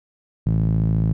sawtooth tone with band-pass filter, 54.4 Hz, A1, 19 cents flat, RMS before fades -19 dBFS, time 0.46-1.13 s, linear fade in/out 0 ms, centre 140 Hz, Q 3.8, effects none

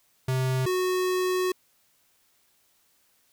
square tone pair in turn, 130 / 367.7 Hz, C3 / F#4, -11 / -11 cents, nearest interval octave + tritone, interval 1800 cents, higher second, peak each -24 dBFS, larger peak neither, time 0.28-0.66 / 0.66-1.52 s, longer second, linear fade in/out 5 ms, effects white hiss -66 dBFS RMS until 3.32 s

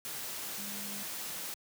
sine tone in noise, 202.5 Hz, G#3, 43 cents flat, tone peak -46 dBFS, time 0.58-1.03 s, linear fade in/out 0 ms, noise white, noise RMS -40 dBFS, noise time 0.05-1.54 s, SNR -9 dB, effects high-pass 100 Hz 12 dB/octave

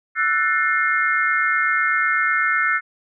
sine chord, F# half-diminished seventh, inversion third, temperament just, 1332 / 1480 / 1776 / 2131 Hz, E6 / F#6 / A6 / C7, +18 / 0 / +16 / +31 cents, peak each -22 dBFS, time 0.15-2.81 s, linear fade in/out 50 ms, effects none

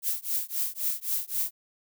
violet noise with tremolo, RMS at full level -26 dBFS, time 0.02-1.51 s, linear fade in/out 50 ms, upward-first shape triangle, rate 3.8 Hz, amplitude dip 100%, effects none

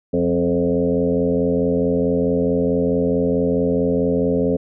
sine tone with frequency modulation, 349.2 Hz, F4, in tune, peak -15 dBFS, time 0.13-4.57 s, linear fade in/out 10 ms, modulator 84.6 Hz, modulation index 2.4, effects none

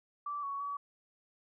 sine tone with pitch steps, 1163 / 1117 / 1138 Hz, D6 / C#6 / C#6, -17 / +13 / +45 cents, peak -35 dBFS, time 0.26-0.77 s, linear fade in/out 5 ms, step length 170 ms, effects none

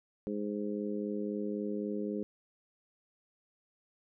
harmonic tone, 103.8 Hz, G#2, in tune, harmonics 2 / 3 / 4 / 5, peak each -36 / -39 / -38 / -43 dBFS, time 0.27-2.23 s, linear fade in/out 0 ms, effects none

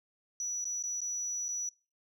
sine tone with dropouts, 5890 Hz, F#8, 9 cents flat, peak -32 dBFS, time 0.4-1.69 s, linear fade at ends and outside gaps 1 ms, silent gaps 0.643-0.653 / 0.826-0.837 / 1.005-1.016 / 1.483-1.488 s, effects noise-tail reverb RT60 0.3 s tail -22 dB re dry + tanh soft clip ceiling -28 dBFS

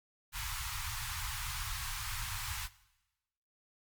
pink band-stop noise, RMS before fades -39 dBFS, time 0.32-2.69 s, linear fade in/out 50 ms, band 120 to 900 Hz, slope 48 dB/octave, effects noise-tail reverb RT60 1.0 s tail -19 dB re dry + Opus 48 kbps

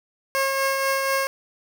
15% pulse tone with tremolo, 541 Hz, C#5, 42 cents flat, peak -13 dBFS, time 0.35-1.27 s, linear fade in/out 0 ms, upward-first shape triangle, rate 4.1 Hz, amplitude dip 35%, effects none

